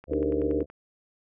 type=click train; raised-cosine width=0.5 ms; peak=-31 dBFS; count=8; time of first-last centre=0.04-0.7 s; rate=10.6 Hz
type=harmonic tone; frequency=73.42 Hz; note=D2; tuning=in tune; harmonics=1 / 2 / 3 / 4 / 5 / 6 / 7 / 8 / 9; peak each=-34 / -42 / -45 / -43 / -43 / -41 / -36 / -45 / -47 dBFS; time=0.07-0.66 s; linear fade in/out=50 ms
type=chord; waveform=sine; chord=Eb major seventh; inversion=third; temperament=equal with one note detuned; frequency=293.7 / 311.1 / 392 / 464.8 Hz; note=D4 / Eb4 / G4 / Bb4; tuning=0 / 0 / 0 / -5 cents; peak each=-30 / -31 / -31 / -28 dBFS; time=0.11-0.63 s; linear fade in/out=5 ms
effects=none